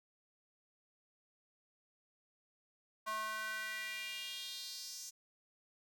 square tone with high-pass filter sweep, 216.8 Hz, A3, 25 cents flat, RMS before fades -43 dBFS, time 3.06-5.11 s, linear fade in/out 20 ms, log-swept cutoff 1000 to 6300 Hz, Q 3.3, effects none

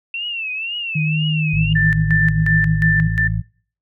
sine tone with vibrato, 2691 Hz, E7, 35 cents sharp, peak -22 dBFS, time 0.14-1.73 s, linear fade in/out 2 ms, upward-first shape triangle, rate 2 Hz, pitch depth 140 cents each way
sine tone with pitch glide, 155.56 to 157.1 Hz, D#3 to D#3, 0 to +17 cents, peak -16 dBFS, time 0.95-3.08 s, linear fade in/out 10 ms, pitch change +17 cents, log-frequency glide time 2.11-2.82 s
harmonic tone, 54.4 Hz, A1, 19 cents flat, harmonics 1 / 2 / 3, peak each -23 / -20 / -24 dBFS, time 1.52-3.42 s, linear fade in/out 20 ms
sine tone with tremolo, 1774 Hz, A6, 14 cents sharp, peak -15 dBFS, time 1.75-3.28 s, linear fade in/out 10 ms, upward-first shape square, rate 2.8 Hz, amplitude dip 80%
effects noise-tail reverb RT60 0.5 s tail -25 dB re dry

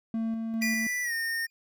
triangle tone with tremolo, 225.3 Hz, A3, 41 cents sharp, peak -25 dBFS, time 0.14-0.87 s, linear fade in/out 2 ms, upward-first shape square, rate 2.5 Hz, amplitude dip 30%
square tone with pitch glide, 1975.5 to 1832.6 Hz, B6 to A#6, 0 to -30 cents, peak -29 dBFS, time 0.61-1.47 s, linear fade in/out 20 ms, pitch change -130 cents, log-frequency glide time 1.03-1.13 s
25% pulse tone with exponential decay, 2420 Hz, D#7, 49 cents flat, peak -26 dBFS, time 0.62-1.5 s, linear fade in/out 0 ms, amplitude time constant 190 ms
effects none

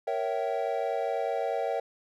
triangle chord, A# diminished seventh, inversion none, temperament equal with one note detuned, 466.2 / 554.4 / 659.3 / 771 Hz, A#4 / C#5 / E5 / G5, 0 / 0 / 0 / -29 cents, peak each -31 dBFS, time 0.07-1.8 s, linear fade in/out 5 ms, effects none

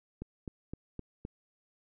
click train, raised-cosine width 3 ms, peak -26 dBFS, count 5, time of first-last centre 0.22-1.251 s, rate 3.88 Hz, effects none

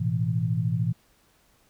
sine chord, A suspended second, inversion none, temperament equal, 110 / 123.47 / 164.81 Hz, A2 / B2 / E3, 0 / 0 / 0 cents, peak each -27 dBFS, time 0-0.93 s, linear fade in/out 10 ms, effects pink hiss -63 dBFS RMS until 1.69 s

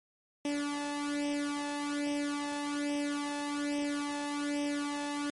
sawtooth tone with flanger, 289.5 Hz, D4, 25 cents flat, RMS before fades -34 dBFS, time 0.45-5.3 s, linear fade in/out 2 ms, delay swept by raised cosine 0.35 to 1.16 ms, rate 1.2 Hz, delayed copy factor +0.8, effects MP3 48 kbps

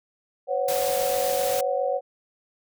sine chord, B suspended second, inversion none, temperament equal with one note detuned, 506.9 / 554.4 / 740 Hz, B4 / C#5 / F#5, +45 / 0 / 0 cents, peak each -27 / -25 / -28 dBFS, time 0.47-2.01 s, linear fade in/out 50 ms
white noise, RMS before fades -31 dBFS, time 0.68-1.61 s, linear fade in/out 5 ms
effects none

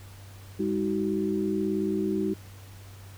sine tone cluster, 201.8 / 318.8 / 377.3 Hz, G#3 / D#4 / F#4, -49 / +42 / +34 cents, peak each -29 dBFS, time 0.59-2.34 s, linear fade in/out 10 ms, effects added 97 Hz sine -44 dBFS peak until 3.17 s + pink hiss -52 dBFS RMS until 3.17 s

